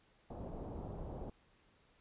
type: low-pass noise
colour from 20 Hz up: pink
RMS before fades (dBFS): -45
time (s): 0.3-1.3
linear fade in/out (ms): 5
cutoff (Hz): 800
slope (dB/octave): 24
effects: pink hiss -70 dBFS RMS until 2 s + resampled to 8000 Hz